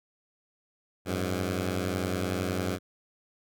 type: beating tone pair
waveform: 10% pulse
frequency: 91.2 / 102.2 Hz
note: F#2 / G#2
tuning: -24 / -27 cents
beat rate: 11 Hz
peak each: -21 / -26 dBFS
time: 1.05-2.79 s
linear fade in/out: 50 ms
effects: none